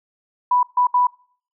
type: tone bursts at uneven times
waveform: sine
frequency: 987.8 Hz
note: B5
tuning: in tune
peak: -13 dBFS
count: 3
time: 0.51-0.63 / 0.77-0.87 / 0.94-1.07 s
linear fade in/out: 5 ms
effects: noise-tail reverb RT60 0.5 s tail -24 dB re dry